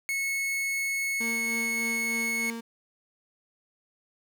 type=tone; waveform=45% pulse; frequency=2194 Hz; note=C#7; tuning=18 cents flat; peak=-27 dBFS; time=0.09-2.5 s; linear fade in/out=0 ms
type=tone with tremolo; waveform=35% pulse; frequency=230.2 Hz; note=A#3; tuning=22 cents flat; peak=-31 dBFS; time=1.2-2.61 s; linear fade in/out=10 ms; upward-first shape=sine; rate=3.3 Hz; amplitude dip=35%
effects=none